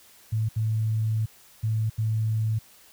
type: tone bursts at uneven times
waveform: sine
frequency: 110 Hz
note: A2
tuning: in tune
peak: -22 dBFS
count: 4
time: 0.32-0.49 / 0.56-1.26 / 1.63-1.9 / 1.98-2.59 s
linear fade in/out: 10 ms
effects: white hiss -54 dBFS RMS until 2.92 s